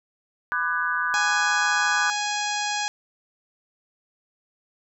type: chord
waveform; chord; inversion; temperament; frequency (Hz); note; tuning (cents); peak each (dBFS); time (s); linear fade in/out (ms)
sine; G# half-diminished seventh; first; just; 996.7 / 1196.1 / 1495.1 / 1661.2; B5 / D6 / F#6 / G#6; +16 / +31 / +18 / 0; -31 / -28 / -25 / -29; 0.52-2.1; 0
type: harmonic tone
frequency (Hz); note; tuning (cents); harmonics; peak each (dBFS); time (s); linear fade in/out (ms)
830.6; G#5; 0; 1 / 2 / 3 / 4 / 5 / 6 / 7 / 8 / 9; -28 / -31 / -33 / -34 / -35 / -36 / -36 / -37 / -38; 1.14-2.88; 0
effects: none